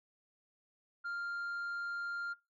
sine tone, 1396.9 Hz, F6, in tune, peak -34 dBFS, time 1.04-2.34 s, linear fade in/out 20 ms, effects noise-tail reverb RT60 0.2 s tail -18 dB re dry + tanh soft clip ceiling -36 dBFS

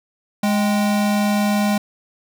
square tone pair together, 207.7 / 784.2 Hz, G#3 / G5, 0 / 0 cents, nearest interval octave + major seventh, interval 2300 cents, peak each -17 / -26 dBFS, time 0.43-1.78 s, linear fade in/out 5 ms, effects none

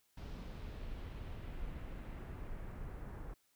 brown noise with low-pass filter sweep, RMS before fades -45 dBFS, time 0.17-3.34 s, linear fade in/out 5 ms, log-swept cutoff 4800 to 1500 Hz, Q 1.2, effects white hiss -75 dBFS RMS until 3.55 s

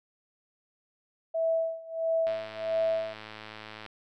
sine tone with tremolo, 654 Hz, E5, 14 cents flat, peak -23 dBFS, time 1.34-3.14 s, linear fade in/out 10 ms, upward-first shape sine, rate 1.5 Hz, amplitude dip 90%
click train, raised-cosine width 0.3 ms, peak -26 dBFS, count 173, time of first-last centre 2.27-3.863 s, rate 108 Hz
effects none

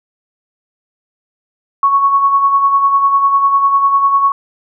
sine tone with tremolo, 1108.7 Hz, C#6, in tune, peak -6 dBFS, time 1.83-4.32 s, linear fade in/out 2 ms, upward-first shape sine, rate 10 Hz, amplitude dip 50%, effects none

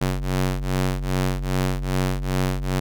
sawtooth ring-modulated tone, 92.9 Hz, F#2, 7 cents sharp, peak -14 dBFS, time 0.01-2.8 s, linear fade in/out 10 ms, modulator 47.7 Hz, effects none

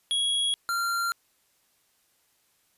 square tone pair in turn, 3322 / 1381.9 Hz, G#7 / F6, 0 / -19 cents, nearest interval octave + minor third, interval 1519 cents, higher first, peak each -24 / -26 dBFS, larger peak first, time 0.11-0.54 / 0.69-1.12 s, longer neither, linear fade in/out 0 ms, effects white hiss -68 dBFS RMS until 2.77 s + resampled to 32000 Hz

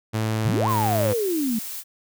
sawtooth tone with pitch glide, 110 to 106.75 Hz, A2 to G#2, 0 to +48 cents, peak -18 dBFS, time 0.13-1.14 s, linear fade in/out 20 ms, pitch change -52 cents, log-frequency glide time 0.58-0.98 s
sine exponential two-way sweep, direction up then down, 103.5 to 1108.7 to 212.7 Hz, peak -21 dBFS, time 0.45-1.59 s, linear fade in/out 5 ms, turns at 0.68 s
blue noise, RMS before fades -33 dBFS, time 0.67-1.84 s, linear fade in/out 50 ms
effects none

